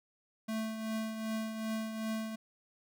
square tone with tremolo, 220.5 Hz, A3, 4 cents sharp, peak -33 dBFS, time 0.48-2.36 s, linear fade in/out 10 ms, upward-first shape triangle, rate 2.6 Hz, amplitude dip 55%, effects none

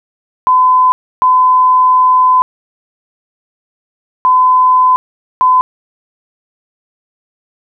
sine tone bursts at uneven times, 1015 Hz, B5, 47 cents sharp, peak -5 dBFS, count 4, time 0.47-0.92 / 1.22-2.42 / 4.25-4.96 / 5.41-5.61 s, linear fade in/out 0 ms, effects none

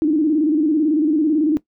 sine tone with vibrato, 306 Hz, D#4, 29 cents flat, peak -13 dBFS, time 0.02-1.57 s, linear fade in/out 0 ms, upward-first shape square, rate 18 Hz, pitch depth 83 cents each way, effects noise-tail reverb RT60 0.1 s tail -18 dB re dry

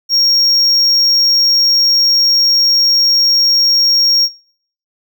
triangle tone, 5570 Hz, F8, 5 cents flat, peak -7 dBFS, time 0.09-4.29 s, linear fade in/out 50 ms, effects noise-tail reverb RT60 0.6 s tail -24 dB re dry

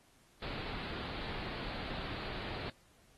pink low-pass noise, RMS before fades -42 dBFS, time 0.42-2.7 s, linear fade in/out 2 ms, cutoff 4600 Hz, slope 96 dB/octave, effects pink hiss -67 dBFS RMS until 3.17 s + AAC 32 kbps

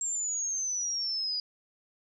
sine exponential sweep, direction down, 7500 to 4879 Hz, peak -29 dBFS, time 0.01-1.4 s, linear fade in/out 2 ms, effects none

